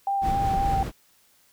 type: tone with vibrato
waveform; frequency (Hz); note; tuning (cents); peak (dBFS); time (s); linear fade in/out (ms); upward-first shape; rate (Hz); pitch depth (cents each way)
sine; 787; G5; +7; -22; 0.07-0.83; 2; sine; 3.8; 16
type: noise with tremolo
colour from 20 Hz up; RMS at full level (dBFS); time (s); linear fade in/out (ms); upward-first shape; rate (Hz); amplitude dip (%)
brown; -27; 0.21-0.92; 50; sine; 4.5; 25
effects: white hiss -61 dBFS RMS until 1.52 s